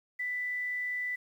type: tone with quantisation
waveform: sine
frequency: 1985 Hz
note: B6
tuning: 8 cents sharp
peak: -31 dBFS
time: 0.19-1.16 s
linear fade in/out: 10 ms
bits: 10
effects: none